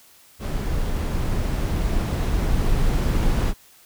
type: noise with level ramp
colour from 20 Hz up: brown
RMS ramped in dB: -24 to -19 dBFS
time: 0.39-3.54 s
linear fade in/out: 50 ms
effects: white hiss -52 dBFS RMS until 3.85 s